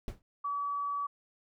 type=noise with exponential decay; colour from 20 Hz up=brown; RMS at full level=-34 dBFS; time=0.08-0.22 s; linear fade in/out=1 ms; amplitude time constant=30 ms
type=tone; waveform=sine; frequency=1143 Hz; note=D6; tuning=47 cents flat; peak=-31 dBFS; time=0.44-1.07 s; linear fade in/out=10 ms
effects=none